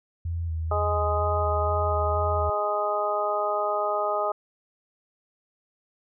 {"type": "tone with vibrato", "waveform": "sine", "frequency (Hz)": 82.41, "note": "E2", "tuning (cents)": 0, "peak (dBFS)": -26, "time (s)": [0.25, 2.5], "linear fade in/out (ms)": 5, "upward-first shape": "square", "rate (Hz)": 2.1, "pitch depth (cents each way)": 37}
{"type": "harmonic tone", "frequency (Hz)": 207.7, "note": "G#3", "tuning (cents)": 0, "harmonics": [2, 3, 4, 5, 6], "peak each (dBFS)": [-32, -27, -30, -36, -28], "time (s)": [0.71, 4.32], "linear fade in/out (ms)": 5}
{"effects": []}